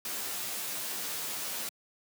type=noise with comb filter; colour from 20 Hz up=white; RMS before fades=-36 dBFS; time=0.05-1.69 s; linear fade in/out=2 ms; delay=12 ms; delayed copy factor=-0.8; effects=high-pass 150 Hz 12 dB/octave